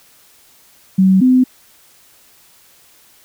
sine tone pair in turn, 189.4 / 255.2 Hz, F#3 / C4, +41 / -43 cents, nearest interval perfect fourth, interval 516 cents, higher second, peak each -7 dBFS, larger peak neither, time 0.98-1.21 / 1.21-1.44 s, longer neither, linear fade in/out 10 ms, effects white hiss -49 dBFS RMS until 3.24 s

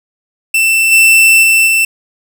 45% pulse tone with level steps, 2671 Hz, E7, 22 cents sharp, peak -8 / -4 / -6 / -8 dBFS, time 0.54-1.85 s, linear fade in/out 5 ms, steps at 0.91 / 1.42 / 1.66 s, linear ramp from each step 20 ms, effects none

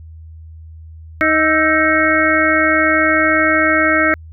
harmonic tone with a mistuned harmonic, 313.2 Hz, D#4, 11 cents sharp, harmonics 1 / 2 / 4 / 5 / 6 / 7, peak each -18 / -18 / -18 / -18 / -18 / -18 dBFS, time 1.21-4.14 s, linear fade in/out 0 ms, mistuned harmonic 4, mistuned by +89 cents, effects added 80 Hz sine -33 dBFS peak until 4.32 s

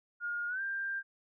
sine tone with pitch glide, 1423 to 1588.1 Hz, F6 to G6, +32 to +22 cents, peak -33 dBFS, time 0.2-1.03 s, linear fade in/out 50 ms, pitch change +190 cents, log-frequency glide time 0.48-0.61 s, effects none

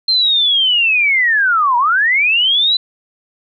sine linear two-way sweep, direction down then up, 4186 to 932.3 to 4033 Hz, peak -10 dBFS, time 0.08-2.77 s, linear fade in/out 5 ms, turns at 1.77 s, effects none

